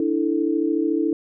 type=chord; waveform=sine; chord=D suspended second; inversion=none; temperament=equal with one note detuned; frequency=293.7 / 327.5 / 440 Hz; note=D4 / E4 / A4; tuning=0 / -11 / 0 cents; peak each=-23 / -21 / -26 dBFS; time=0-1.13 s; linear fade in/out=2 ms; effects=none